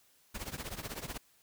pink noise with tremolo, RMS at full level -38 dBFS, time 0.34-1.18 s, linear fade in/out 10 ms, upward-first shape triangle, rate 16 Hz, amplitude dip 90%, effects white hiss -67 dBFS RMS until 1.42 s

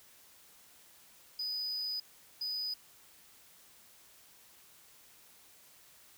triangle tone bursts at uneven times, 4978 Hz, D#8, in tune, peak -33 dBFS, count 2, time 1.39-2 / 2.41-2.74 s, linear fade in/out 5 ms, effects white hiss -60 dBFS RMS until 6.17 s

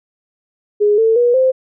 sine tone with pitch steps, 415.3 / 447.7 / 482.6 / 520.2 Hz, G#4 / A4 / B4 / C5, 0 / +30 / -40 / -10 cents, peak -9 dBFS, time 0.8-1.52 s, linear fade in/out 20 ms, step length 180 ms, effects none

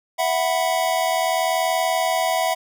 square chord, E suspended second, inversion none, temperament equal, 659.3 / 740 / 987.8 Hz, E5 / F#5 / B5, 0 / 0 / 0 cents, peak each -23 / -23 / -27 dBFS, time 0.18-2.55 s, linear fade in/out 20 ms, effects none

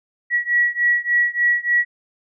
sine beating tone pair, 1925 / 1928.4 Hz, B6 / B6, -45 / -42 cents, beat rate 3.4 Hz, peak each -18 / -19 dBFS, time 0.3-1.85 s, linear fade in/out 50 ms, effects none

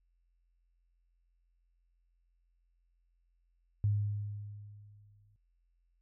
sine tone with exponential decay, 103.3 Hz, G#2, 9 cents flat, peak -25 dBFS, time 3.84-5.36 s, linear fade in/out 0 ms, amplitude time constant 330 ms, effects added 43 Hz sine -70 dBFS peak until 6.01 s

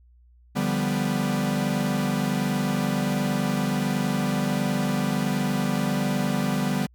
45% pulse chord, G dominant seventh, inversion second, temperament equal, 146.83 / 174.61 / 196 / 246.9 Hz, D3 / F3 / G3 / B3, 0 / 0 / 0 / 0 cents, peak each -29 / -32 / -26 / -28 dBFS, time 0.55-6.87 s, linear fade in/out 20 ms, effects added 60 Hz sine -52 dBFS peak until 6.94 s

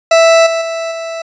40% pulse tone with level steps, 659.3 Hz, E5, in tune, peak -4 / -12 / -16 / -19 dBFS, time 0.11-1.22 s, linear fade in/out 5 ms, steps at 0.46 / 0.61 / 0.91 s, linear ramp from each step 10 ms, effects resampled to 16000 Hz

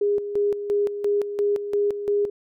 sine tone with tremolo, 409.1 Hz, G#4, 26 cents flat, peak -18 dBFS, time 0.01-2.3 s, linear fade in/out 5 ms, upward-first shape square, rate 2.9 Hz, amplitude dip 65%, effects none

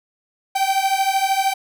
45% pulse beating tone pair, 770 / 783 Hz, G5 / G5, -31 / -2 cents, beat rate 13 Hz, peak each -20 / -20 dBFS, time 0.55-1.54 s, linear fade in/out 10 ms, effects none

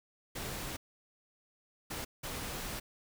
pink noise bursts at uneven times, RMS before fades -40 dBFS, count 3, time 0.35-0.77 / 1.9-2.05 / 2.23-2.8 s, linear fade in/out 10 ms, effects none

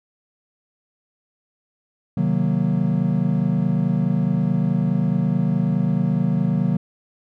triangle chord, C half-diminished seventh, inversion none, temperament equal, 130.81 / 155.56 / 185 / 233.1 Hz, C3 / Eb3 / Gb3 / Bb3, 0 / 0 / 0 / 0 cents, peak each -23 / -20 / -19 / -23 dBFS, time 2.17-6.77 s, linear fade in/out 5 ms, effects none

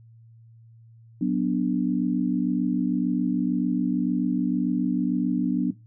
sine chord, B minor, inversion second, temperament equal, 185 / 246.9 / 293.7 Hz, F#3 / B3 / D4, 0 / 0 / 0 cents, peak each -25 dBFS, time 1.21-5.71 s, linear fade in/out 5 ms, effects noise-tail reverb RT60 0.2 s tail -17 dB re dry + added 114 Hz sine -48 dBFS peak until 5.86 s

